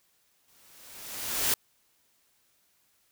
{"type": "noise with exponential growth", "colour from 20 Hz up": "white", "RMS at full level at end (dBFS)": -24, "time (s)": [0.48, 1.54], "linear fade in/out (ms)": 2, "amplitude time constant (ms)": 230, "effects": ["white hiss -69 dBFS RMS until 3.11 s"]}